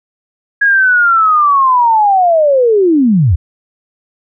sine linear sweep, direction down, 1661.2 to 69.3 Hz, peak -6 dBFS, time 0.61-3.36 s, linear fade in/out 10 ms, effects none

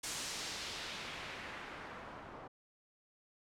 white noise with low-pass filter sweep, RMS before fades -45 dBFS, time 0.03-2.48 s, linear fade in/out 10 ms, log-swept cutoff 8100 to 860 Hz, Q 1.1, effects none

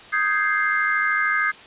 sine chord, Ab major seventh, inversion second, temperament equal, 1244.5 / 1568 / 1661.2 / 2093 Hz, Eb6 / G6 / Ab6 / C7, 0 / 0 / 0 / 0 cents, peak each -24 dBFS, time 0.12-1.52 s, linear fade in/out 20 ms, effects white hiss -43 dBFS RMS until 1.66 s + resampled to 8000 Hz

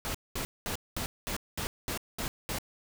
pink noise bursts, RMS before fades -34 dBFS, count 9, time 0.05-2.585 s, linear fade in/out 0 ms, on 95 ms, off 210 ms, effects none

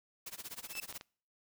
white noise with tremolo, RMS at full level -43 dBFS, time 0.26-0.98 s, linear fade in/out 5 ms, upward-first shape sine, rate 16 Hz, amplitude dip 95%
sawtooth tone with exponential growth, 2637 Hz, E7, in tune, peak -32 dBFS, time 0.63-0.8 s, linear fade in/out 2 ms, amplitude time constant 36 ms
clicks, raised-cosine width 0.2 ms, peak -29 dBFS, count 3, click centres 0.753 / 0.926 / 1.011 s
effects noise-tail reverb RT60 0.5 s tail -26 dB re dry

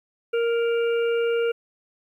harmonic tone, 466.2 Hz, A#4, in tune, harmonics 1 / 3 / 5 / 6, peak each -20 / -32 / -38 / -37 dBFS, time 0.33-1.52 s, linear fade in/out 10 ms, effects 10-bit

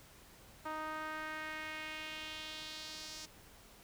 sawtooth tone with band-pass filter sweep, 311.1 Hz, D#4, in tune, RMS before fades -44 dBFS, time 0.65-3.26 s, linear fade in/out 10 ms, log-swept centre 1100 to 5600 Hz, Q 2.1, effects pink hiss -59 dBFS RMS until 3.83 s

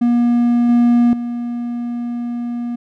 triangle tone with level steps, 239.1 Hz, A#3, 44 cents sharp, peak -9 / -7 / -18 dBFS, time 0.01-2.76 s, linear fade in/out 10 ms, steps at 0.69 / 1.13 s, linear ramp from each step 2 ms, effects none

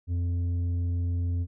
sine tone with tanh clipping, 87.31 Hz, F2, in tune, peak -26 dBFS, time 0.07-1.47 s, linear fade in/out 50 ms, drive 6 dB, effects none

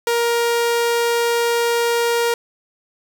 sawtooth tone, 470 Hz, A#4, 14 cents sharp, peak -12 dBFS, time 0.07-2.34 s, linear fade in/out 2 ms, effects none

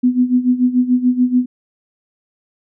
sine tone with tremolo, 249.6 Hz, B3, 19 cents sharp, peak -8 dBFS, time 0.03-1.46 s, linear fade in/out 10 ms, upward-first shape sine, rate 6.9 Hz, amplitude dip 80%, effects none

